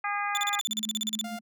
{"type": "harmonic tone", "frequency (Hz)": 408.2, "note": "G#4", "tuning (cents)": -30, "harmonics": [2, 3, 4, 5, 6], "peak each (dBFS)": [-32, -32, -35, -35, -38], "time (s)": [0.04, 0.6], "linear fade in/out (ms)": 5}
{"type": "tone bursts", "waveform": "30% pulse", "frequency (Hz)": 3520, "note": "A7", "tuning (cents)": 0, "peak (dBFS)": -24, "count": 15, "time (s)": [0.35, 1.212], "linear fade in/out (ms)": 0, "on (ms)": 22, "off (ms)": 38}
{"type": "tone with tremolo", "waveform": "sine", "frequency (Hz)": 216.9, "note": "A3", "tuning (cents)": -25, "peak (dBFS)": -33, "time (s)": [0.68, 1.41], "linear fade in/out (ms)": 50, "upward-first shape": "sine", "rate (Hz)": 11, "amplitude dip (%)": 65}
{"type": "tone", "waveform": "sawtooth", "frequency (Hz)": 701, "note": "F5", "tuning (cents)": 6, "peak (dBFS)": -33, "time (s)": [1.24, 1.39], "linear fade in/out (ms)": 5}
{"effects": []}